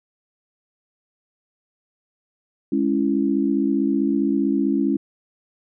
sine chord, C# minor, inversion second, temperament just, 207.9 / 277.2 / 332.6 Hz, G#3 / C#4 / E4, +2 / 0 / +16 cents, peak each -23 / -20 / -23 dBFS, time 2.72-4.97 s, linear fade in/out 5 ms, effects none

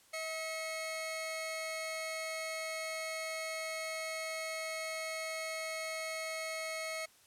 sawtooth tone pair together, 641 / 2185 Hz, E5 / C#7, -49 / -26 cents, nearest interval octave + major sixth, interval 2123 cents, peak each -36 / -37 dBFS, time 0.13-7.06 s, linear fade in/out 10 ms, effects white hiss -64 dBFS RMS until 7.26 s + low-pass 12000 Hz 12 dB/octave

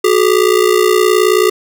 square ring-modulated tone, 398.4 Hz, G4, 28 cents sharp, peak -6 dBFS, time 0.04-1.5 s, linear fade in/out 5 ms, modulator 29.5 Hz, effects none

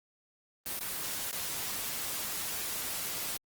white noise with dropouts, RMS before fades -36 dBFS, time 0.66-3.37 s, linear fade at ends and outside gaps 1 ms, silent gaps 0.792-0.808 / 1.313-1.328 s, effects Opus 24 kbps

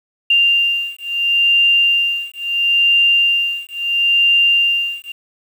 sine beating tone pair, 2789 / 2789.74 Hz, F7 / F7, -3 / -3 cents, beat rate 0.74 Hz, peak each -15 dBFS, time 0.3-5.12 s, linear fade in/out 5 ms, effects 7-bit

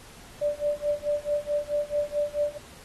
sine tone with tremolo, 587.3 Hz, D5, in tune, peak -21 dBFS, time 0.41-2.58 s, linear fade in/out 10 ms, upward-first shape sine, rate 4.6 Hz, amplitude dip 95%, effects pink hiss -49 dBFS RMS until 2.84 s + AAC 32 kbps

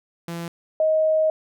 sawtooth / sine tone pair in turn, 169.3 / 628.6 Hz, E3 / D#5, +46 / +18 cents, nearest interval octave + major seventh, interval 2272 cents, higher second, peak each -25 / -16 dBFS, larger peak second, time 0.28-0.48 / 0.8-1.3 s, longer second, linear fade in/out 2 ms, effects none

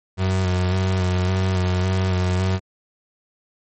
35% pulse tone with vibrato, 92.5 Hz, F#2, in tune, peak -16 dBFS, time 0.17-2.6 s, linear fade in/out 50 ms, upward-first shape square, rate 1.8 Hz, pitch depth 25 cents each way, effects MP3 32 kbps

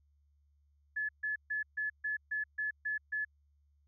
sine tone bursts, 1716 Hz, A6, 44 cents flat, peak -32 dBFS, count 9, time 0.96-3.25 s, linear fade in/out 10 ms, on 130 ms, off 140 ms, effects added 72 Hz sine -67 dBFS peak until 3.87 s

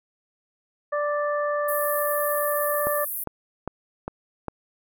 harmonic tone, 587.3 Hz, D5, in tune, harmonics 1 / 2 / 3, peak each -24 / -28 / -33 dBFS, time 0.92-3.05 s, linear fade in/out 10 ms
pink band-pass noise, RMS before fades -31 dBFS, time 1.68-3.24 s, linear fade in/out 5 ms, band 11000 to 16000 Hz, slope 48 dB/octave
click train, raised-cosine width 1 ms, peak -15 dBFS, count 5, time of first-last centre 2.87-4.483 s, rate 2.48 Hz
effects none

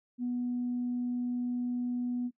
sine tone, 245.2 Hz, B3, 12 cents flat, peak -29 dBFS, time 0.18-2.31 s, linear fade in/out 50 ms, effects noise-tail reverb RT60 0.1 s tail -18 dB re dry + tanh soft clip ceiling -25 dBFS

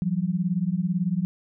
sine beating tone pair, 170 / 188 Hz, F3 / F#3, -46 / +28 cents, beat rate 18 Hz, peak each -25 / -25 dBFS, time 0.02-1.25 s, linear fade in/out 0 ms, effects none

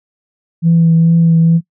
sine tone with vibrato, 165.6 Hz, E3, 8 cents sharp, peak -5 dBFS, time 0.62-1.61 s, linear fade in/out 50 ms, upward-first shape triangle, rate 2.3 Hz, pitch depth 19 cents each way, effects noise-tail reverb RT60 0.1 s tail -22 dB re dry + tanh soft clip ceiling -2 dBFS

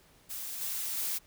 blue noise with level steps, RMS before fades -39 / -35 / -33 dBFS, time 0.29-1.19 s, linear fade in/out 20 ms, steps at 0.61 / 0.97 s, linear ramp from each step 2 ms, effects pink hiss -62 dBFS RMS until 1.26 s

